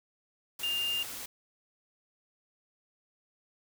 sine tone in noise, 2806 Hz, F7, 8 cents sharp, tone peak -29 dBFS, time 0.63-1.03 s, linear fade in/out 5 ms, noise white, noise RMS -41 dBFS, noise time 0.59-1.26 s, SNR +9 dB, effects none

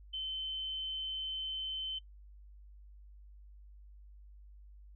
sine tone, 3071 Hz, G7, 36 cents flat, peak -36 dBFS, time 0.13-1.99 s, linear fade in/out 10 ms, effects noise-tail reverb RT60 0.1 s tail -20 dB re dry + added 50 Hz sine -52 dBFS peak until 4.95 s

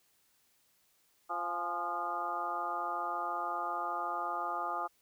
harmonic tone with a mistuned harmonic, 174.61 Hz, F3, in tune, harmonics 2 / 3 / 4 / 5 / 6 / 7 / 8, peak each -47 / -47 / -40 / -39 / -45 / -36 / -47 dBFS, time 1.29-4.88 s, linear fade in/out 20 ms, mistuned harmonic 5, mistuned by -53 cents, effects white hiss -71 dBFS RMS until 5.01 s

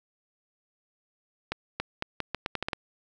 accelerating click train, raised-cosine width 0.3 ms, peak -13 dBFS, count 10, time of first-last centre 1.52-2.732 s, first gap 280 ms, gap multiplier 0.8, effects none

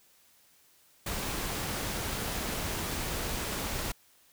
pink noise, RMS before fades -34 dBFS, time 1.06-3.92 s, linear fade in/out 5 ms, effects white hiss -63 dBFS RMS until 4.32 s

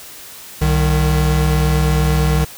square tone pair together, 64.5 / 153.4 Hz, C2 / D#3, -24 / -24 cents, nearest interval octave + minor third, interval 1500 cents, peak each -16 dBFS, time 0.61-2.45 s, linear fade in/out 10 ms, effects white hiss -36 dBFS RMS until 2.57 s

